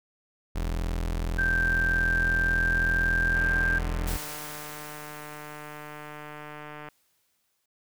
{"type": "tone", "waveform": "35% pulse", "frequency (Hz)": 41.88, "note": "E1", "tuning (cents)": 28, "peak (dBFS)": -25, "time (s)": [0.55, 4.17], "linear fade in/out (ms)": 10}
{"type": "tone with pitch glide", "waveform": "sine", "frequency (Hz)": [1568, 1581.6], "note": ["G6", "G6"], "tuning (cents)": [0, 15], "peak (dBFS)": -23, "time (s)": [1.38, 3.79], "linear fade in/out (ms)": 10, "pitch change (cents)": 15, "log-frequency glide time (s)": [1.52, 3.22]}
{"type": "click train", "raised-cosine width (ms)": 0.5, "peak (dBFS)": -26, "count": 530, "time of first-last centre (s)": [3.36, 6.887], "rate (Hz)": 150}
{"type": "noise with exponential decay", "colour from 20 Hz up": "white", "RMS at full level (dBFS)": -36, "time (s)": [4.07, 7.66], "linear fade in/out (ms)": 5, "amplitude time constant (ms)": 780}
{"effects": []}